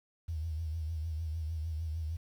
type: tone with vibrato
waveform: sine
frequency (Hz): 79.9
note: D#2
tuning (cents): +47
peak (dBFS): -33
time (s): 0.28-2.17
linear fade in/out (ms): 10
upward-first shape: triangle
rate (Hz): 6.6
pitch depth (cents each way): 94
effects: 10-bit